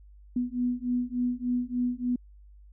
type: beating tone pair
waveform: sine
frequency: 244.7 / 248.1 Hz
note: B3 / B3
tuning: -16 / +8 cents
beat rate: 3.4 Hz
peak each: -29 dBFS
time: 0.36-2.16 s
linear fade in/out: 5 ms
effects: added 50 Hz sine -49 dBFS peak until 2.72 s